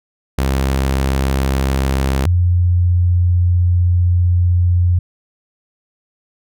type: tone pair in turn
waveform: sawtooth / sine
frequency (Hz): 67 / 88.44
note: C2 / F2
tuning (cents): +42 / +22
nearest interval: perfect fourth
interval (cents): 480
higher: second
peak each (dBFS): -10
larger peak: neither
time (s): 0.38-2.26 / 2.26-4.99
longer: second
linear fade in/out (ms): 5
effects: none